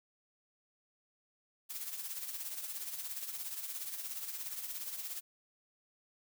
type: noise with tremolo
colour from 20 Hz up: blue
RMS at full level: -39 dBFS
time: 1.69-5.21 s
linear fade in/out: 20 ms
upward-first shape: triangle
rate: 17 Hz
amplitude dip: 65%
effects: none